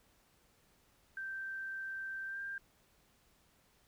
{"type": "tone with pitch glide", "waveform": "sine", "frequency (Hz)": [1564, 1590.4], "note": ["G6", "G6"], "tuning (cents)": [-4, 25], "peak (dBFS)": -39, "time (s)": [1.17, 2.58], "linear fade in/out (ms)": 2, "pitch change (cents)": 29, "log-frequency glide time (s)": [2.26, 2.39], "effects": ["pink hiss -70 dBFS RMS until 3.87 s"]}